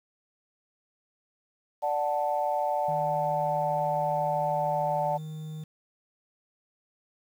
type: chord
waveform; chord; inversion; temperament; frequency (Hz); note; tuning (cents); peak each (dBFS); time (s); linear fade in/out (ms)
sine; D major; none; equal; 587.3 / 740 / 880; D5 / F#5 / A5; 0 / 0 / 0; -29; 1.82-5.18; 20
type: tone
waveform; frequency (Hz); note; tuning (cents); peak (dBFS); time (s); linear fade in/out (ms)
triangle; 155.56; D#3; 0; -33; 2.88-5.64; 5
effects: tanh soft clip ceiling -14 dBFS + 9-bit